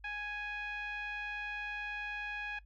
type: tone with low-pass filter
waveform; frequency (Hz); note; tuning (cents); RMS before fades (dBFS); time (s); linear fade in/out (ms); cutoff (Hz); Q
10% pulse; 830.6; G#5; 0; -40; 0.04-2.59; 5; 2100; 5.2
effects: noise-tail reverb RT60 0.1 s tail -18 dB re dry + added 50 Hz sine -55 dBFS peak until 2.65 s